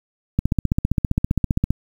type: click train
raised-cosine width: 5 ms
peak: -5 dBFS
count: 21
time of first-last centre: 0.39-1.706 s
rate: 15.2 Hz
effects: 7-bit